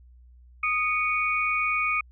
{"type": "tone cluster", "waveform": "sine", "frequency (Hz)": [1243, 2238, 2458], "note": ["D#6", "C#7", "D#7"], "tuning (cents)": [-2, 16, -22], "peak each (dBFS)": -27, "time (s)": [0.63, 2.01], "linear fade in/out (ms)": 5, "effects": ["added 61 Hz sine -49 dBFS peak until 2.11 s"]}